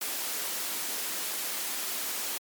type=high-pass noise; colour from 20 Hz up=white; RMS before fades=-33 dBFS; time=0.01-2.38 s; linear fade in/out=5 ms; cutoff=220 Hz; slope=24 dB/octave; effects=MP3 96 kbps